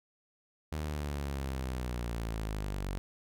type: linear sweep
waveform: sawtooth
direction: down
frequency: 77.5 to 46.23 Hz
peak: -30 dBFS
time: 0.72-2.98 s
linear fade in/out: 0 ms
effects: none